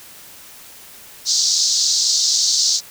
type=band-pass noise; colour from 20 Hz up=pink; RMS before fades=-17 dBFS; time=1.25-2.81 s; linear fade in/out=50 ms; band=4200 to 6800 Hz; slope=48 dB/octave; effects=white hiss -41 dBFS RMS until 2.9 s